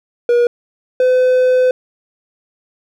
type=tone pair in turn; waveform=triangle; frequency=479.8 / 507.8 Hz; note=A#4 / B4; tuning=+50 / +48 cents; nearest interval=minor second; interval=98 cents; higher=second; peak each=-7 dBFS; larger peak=neither; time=0.29-0.47 / 1-1.71 s; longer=second; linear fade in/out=2 ms; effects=none